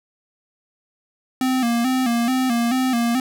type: tone with vibrato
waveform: square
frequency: 246.3 Hz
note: B3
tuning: 5 cents flat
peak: -18 dBFS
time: 1.41-3.2 s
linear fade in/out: 2 ms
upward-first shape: square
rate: 2.3 Hz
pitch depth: 83 cents each way
effects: none